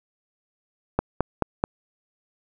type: click train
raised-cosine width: 1 ms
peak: -6 dBFS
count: 4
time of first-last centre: 0.99-1.639 s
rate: 4.62 Hz
effects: none

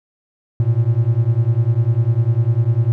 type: beating tone pair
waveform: triangle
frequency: 111.1 / 121.1 Hz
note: A2 / B2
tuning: +17 / -34 cents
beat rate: 10 Hz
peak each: -14 dBFS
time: 0.6-2.92 s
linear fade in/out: 0 ms
effects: none

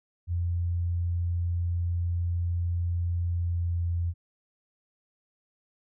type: tone with pitch glide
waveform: sine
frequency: 86.6 to 85.8 Hz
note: F2 to F2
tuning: -14 to -30 cents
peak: -25 dBFS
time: 0.27-4.14 s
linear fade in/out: 50 ms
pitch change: -16 cents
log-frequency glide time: 3.26-3.91 s
effects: none

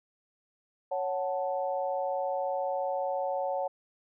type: chord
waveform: sine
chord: F# minor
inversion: second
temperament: equal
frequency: 554.4 / 740 / 880 Hz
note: C#5 / F#5 / A5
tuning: 0 / 0 / 0 cents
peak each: -31 / -33 / -36 dBFS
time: 0.91-3.68 s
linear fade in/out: 10 ms
effects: none

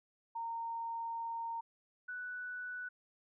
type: tone pair in turn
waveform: sine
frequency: 921 / 1483.9 Hz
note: A#5 / F#6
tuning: -21 / +5 cents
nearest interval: minor sixth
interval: 826 cents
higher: second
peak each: -37 / -40 dBFS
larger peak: first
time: 0.35-1.61 / 2.08-2.89 s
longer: first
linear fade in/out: 10 ms
effects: none

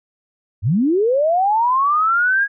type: linear sweep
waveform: sine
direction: up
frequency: 82.3 to 1661.2 Hz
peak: -13 dBFS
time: 0.62-2.48 s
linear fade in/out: 50 ms
effects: none

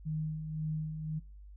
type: tone with tremolo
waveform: sine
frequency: 155.56 Hz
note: D#3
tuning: in tune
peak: -31 dBFS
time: 0.05-1.2 s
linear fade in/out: 20 ms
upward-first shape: sine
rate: 1.9 Hz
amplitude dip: 50%
effects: noise-tail reverb RT60 0.4 s tail -23 dB re dry + added 50 Hz sine -48 dBFS peak until 1.56 s

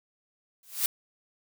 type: noise with exponential growth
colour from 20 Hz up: blue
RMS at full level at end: -22 dBFS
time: 0.63-0.86 s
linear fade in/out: 2 ms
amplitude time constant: 50 ms
effects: none

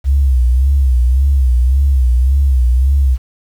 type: tone with vibrato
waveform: sine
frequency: 65.1 Hz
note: C2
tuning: 8 cents flat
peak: -7 dBFS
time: 0.04-3.18 s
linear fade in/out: 50 ms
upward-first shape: sine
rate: 1.8 Hz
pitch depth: 120 cents each way
effects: tanh soft clip ceiling -3 dBFS + 7-bit

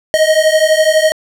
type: beating tone pair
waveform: square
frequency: 621 / 633 Hz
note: D#5 / D#5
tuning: -3 / +30 cents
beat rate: 12 Hz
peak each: -12 dBFS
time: 0.14-1.12 s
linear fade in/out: 0 ms
effects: low-pass 11000 Hz 12 dB/octave

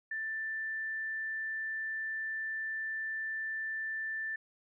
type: tone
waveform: sine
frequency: 1770 Hz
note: A6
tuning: 10 cents sharp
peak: -34 dBFS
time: 0.11-4.36 s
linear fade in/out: 5 ms
effects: none

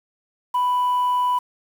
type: tone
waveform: sine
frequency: 990 Hz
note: B5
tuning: 4 cents sharp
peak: -15 dBFS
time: 0.54-1.39 s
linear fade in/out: 10 ms
effects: tanh soft clip ceiling -16 dBFS + 7-bit

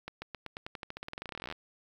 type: accelerating click train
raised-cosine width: 0.3 ms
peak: -23 dBFS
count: 29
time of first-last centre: 0.08-1.525 s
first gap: 140 ms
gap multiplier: 0.91
effects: 9-bit

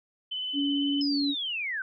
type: tone with vibrato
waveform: sine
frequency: 3023 Hz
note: F#7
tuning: 36 cents sharp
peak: -30 dBFS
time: 0.31-1.02 s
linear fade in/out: 10 ms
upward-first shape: sine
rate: 18 Hz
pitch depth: 20 cents each way
type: tone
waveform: sine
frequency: 283.1 Hz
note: C#4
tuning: 37 cents sharp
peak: -25 dBFS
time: 0.53-1.35 s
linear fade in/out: 50 ms
type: linear sweep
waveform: sine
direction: down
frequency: 5190 to 1481 Hz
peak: -29 dBFS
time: 1.01-1.82 s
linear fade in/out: 2 ms
effects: none

